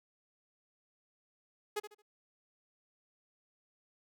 sawtooth tone with echo, 419.3 Hz, G#4, 17 cents sharp, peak -29 dBFS, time 1.76-1.8 s, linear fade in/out 10 ms, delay 74 ms, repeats 3, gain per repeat -11 dB, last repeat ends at 2.022 s, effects none

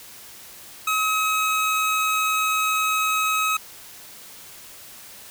25% pulse tone, 1276 Hz, D#6, 43 cents sharp, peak -16 dBFS, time 0.87-3.57 s, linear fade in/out 5 ms, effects white hiss -43 dBFS RMS until 5.3 s

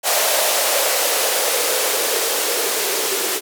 violet noise with band-pass filter sweep, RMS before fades -19 dBFS, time 0.03-3.41 s, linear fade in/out 50 ms, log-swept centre 600 to 390 Hz, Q 4.8, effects none

